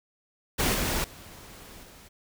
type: noise with level steps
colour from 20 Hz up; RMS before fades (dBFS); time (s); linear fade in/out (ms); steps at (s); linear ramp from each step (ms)
pink; -25 / -28 / -47 / -50; 0.58-2.09; 20; 0.74 / 1.04 / 1.83; 2
effects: none